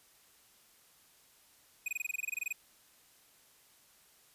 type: tone bursts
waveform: square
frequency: 2489 Hz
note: D#7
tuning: in tune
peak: -33 dBFS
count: 15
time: 1.86-2.527 s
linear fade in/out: 5 ms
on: 23 ms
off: 23 ms
effects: white hiss -64 dBFS RMS until 4.34 s + resampled to 32000 Hz